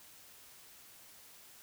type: silence
effects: white hiss -57 dBFS RMS until 1.62 s